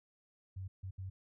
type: tone bursts at uneven times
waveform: sine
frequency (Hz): 94.7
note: F#2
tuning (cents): +41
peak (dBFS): -40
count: 3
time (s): 0.56-0.68 / 0.83-0.91 / 0.98-1.1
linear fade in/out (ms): 10
effects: none